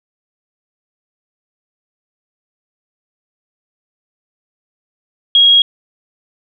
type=tone; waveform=sine; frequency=3289 Hz; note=G#7; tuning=18 cents flat; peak=-5 dBFS; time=5.35-5.62 s; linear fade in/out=2 ms; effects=none